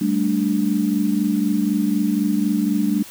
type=chord; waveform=sine; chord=G suspended second; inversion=none; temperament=equal; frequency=196 / 220 / 293.7 Hz; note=G3 / A3 / D4; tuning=0 / 0 / 0 cents; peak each=-21 dBFS; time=0.01-3.03 s; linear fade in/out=5 ms; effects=white hiss -40 dBFS RMS until 3.1 s